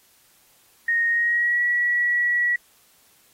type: tone with pitch glide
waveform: sine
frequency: 1860 to 1932.3 Hz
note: A#6 to B6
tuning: -4 to -38 cents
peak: -18 dBFS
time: 0.88-2.56 s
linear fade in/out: 5 ms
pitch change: +66 cents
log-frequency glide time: 1.09-1.62 s
effects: white hiss -58 dBFS RMS until 3.33 s + AAC 48 kbps

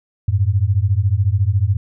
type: beating tone pair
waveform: sine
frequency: 92 / 106 Hz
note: F#2 / G#2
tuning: -9 / +36 cents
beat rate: 14 Hz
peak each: -16 dBFS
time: 0.28-1.77 s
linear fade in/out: 5 ms
effects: none

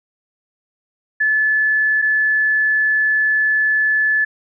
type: tone pair in turn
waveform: sine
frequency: 1730 / 1730 Hz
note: A6 / A6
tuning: -30 / -30 cents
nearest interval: unison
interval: 0 cents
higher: neither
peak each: -13 dBFS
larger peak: neither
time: 1.2-2.02 / 2.02-4.25 s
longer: second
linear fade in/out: 10 ms
effects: none

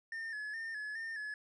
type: tone with vibrato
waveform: triangle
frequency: 1758 Hz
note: A6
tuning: 2 cents flat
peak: -37 dBFS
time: 0.12-1.34 s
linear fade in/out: 2 ms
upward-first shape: square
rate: 2.4 Hz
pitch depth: 53 cents each way
effects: resampled to 22050 Hz

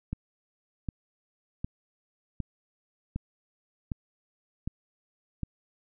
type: click train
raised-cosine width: 5 ms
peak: -19 dBFS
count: 8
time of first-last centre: 0.13-5.433 s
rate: 1.32 Hz
effects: none

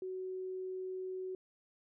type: tone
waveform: sine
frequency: 373.1 Hz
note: F#4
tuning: 14 cents sharp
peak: -38 dBFS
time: 0.02-1.35 s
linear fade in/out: 2 ms
effects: none

